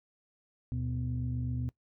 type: tone cluster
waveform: sine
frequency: 72.4 / 120.3 / 250.1 Hz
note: D2 / B2 / B3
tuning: -24 / -45 / +22 cents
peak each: -37 / -32 / -39 dBFS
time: 0.72-1.69 s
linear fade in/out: 0 ms
effects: noise-tail reverb RT60 0.1 s tail -20 dB re dry + tanh soft clip ceiling -23 dBFS